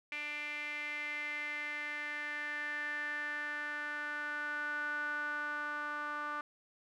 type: tone with band-pass filter sweep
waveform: sawtooth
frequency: 296 Hz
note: D4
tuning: 14 cents sharp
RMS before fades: -39 dBFS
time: 0.12-6.41 s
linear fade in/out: 2 ms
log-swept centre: 2300 to 1300 Hz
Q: 7.9
effects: none